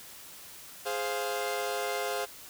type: chord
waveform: sawtooth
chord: F minor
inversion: first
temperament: equal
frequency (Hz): 415.3 / 523.3 / 698.5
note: Ab4 / C5 / F5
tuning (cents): 0 / 0 / 0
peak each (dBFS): -31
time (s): 0.85-2.26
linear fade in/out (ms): 20
effects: white hiss -48 dBFS RMS until 2.49 s